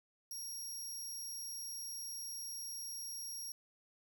20% pulse tone, 5610 Hz, F8, 7 cents sharp, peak -37 dBFS, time 0.31-3.52 s, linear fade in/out 2 ms, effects none

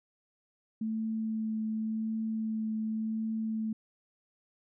sine tone with vibrato, 220 Hz, A3, in tune, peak -30 dBFS, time 0.81-3.73 s, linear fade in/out 5 ms, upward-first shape triangle, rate 0.9 Hz, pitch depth 13 cents each way, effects none

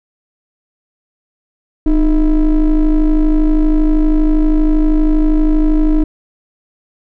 triangle ring-modulated tone, 166.3 Hz, E3, 16 cents sharp, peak -3 dBFS, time 1.86-6.04 s, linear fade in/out 5 ms, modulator 140 Hz, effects none

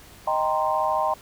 sine chord, C minor seventh, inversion first, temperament equal, 622.3 / 784 / 932.3 / 1046.5 Hz, Eb5 / G5 / Bb5 / C6, 0 / 0 / 0 / 0 cents, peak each -26 dBFS, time 0.27-1.14 s, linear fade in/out 5 ms, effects pink hiss -48 dBFS RMS until 1.21 s

